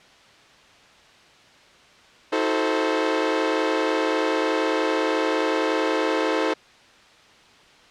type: chord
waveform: sawtooth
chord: D# diminished seventh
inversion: none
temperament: equal with one note detuned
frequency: 319.1 / 370 / 440 / 523.3 Hz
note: D#4 / F#4 / A4 / C5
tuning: +44 / 0 / 0 / 0 cents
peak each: -21 / -26 / -21 / -22 dBFS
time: 2.32-6.54 s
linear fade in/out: 10 ms
effects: white hiss -51 dBFS RMS until 7.9 s + low-pass 4000 Hz 12 dB/octave